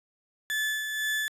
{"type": "tone with tremolo", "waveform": "35% pulse", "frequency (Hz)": 1735, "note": "A6", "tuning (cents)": -25, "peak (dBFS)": -24, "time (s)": [0.5, 1.28], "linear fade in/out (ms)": 0, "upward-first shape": "sine", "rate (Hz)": 2, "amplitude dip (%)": 45, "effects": ["resampled to 32000 Hz"]}